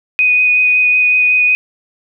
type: tone with vibrato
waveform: sine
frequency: 2489 Hz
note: D#7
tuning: in tune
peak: -8 dBFS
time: 0.19-1.55 s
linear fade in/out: 0 ms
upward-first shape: sine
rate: 5.4 Hz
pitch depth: 11 cents each way
effects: none